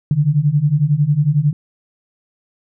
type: beating tone pair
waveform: sine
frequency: 140.9 / 151.9 Hz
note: C#3 / D#3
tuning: +29 / -41 cents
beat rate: 11 Hz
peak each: -16 / -14 dBFS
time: 0.11-1.53 s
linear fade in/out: 2 ms
effects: none